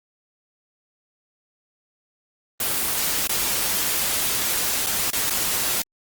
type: noise with dropouts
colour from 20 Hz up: white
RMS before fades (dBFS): -23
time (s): 2.6-5.82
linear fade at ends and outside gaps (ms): 2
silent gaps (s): 3.272-3.293 / 4.863-4.868 / 5.105-5.131 / 5.298-5.306
effects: Opus 24 kbps